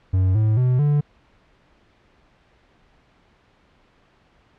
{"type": "tone with pitch steps", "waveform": "triangle", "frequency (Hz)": [93.4, 108.54, 126.12, 146.56], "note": ["F#2", "A2", "B2", "D3"], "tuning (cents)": [17, -23, 37, -3], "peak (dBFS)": -13, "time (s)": [0.13, 1.01], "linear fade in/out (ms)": 10, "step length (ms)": 220, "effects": ["pink hiss -58 dBFS RMS until 4.58 s", "low-pass 3000 Hz 12 dB/octave"]}